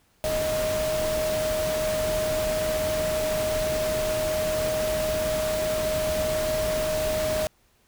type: tone in noise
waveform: sine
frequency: 622.3 Hz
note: D#5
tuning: in tune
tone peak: -24 dBFS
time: 0.24-7.47 s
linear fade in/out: 0 ms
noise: pink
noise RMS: -31 dBFS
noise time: 0.24-7.47 s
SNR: +4 dB
effects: pink hiss -64 dBFS RMS until 7.87 s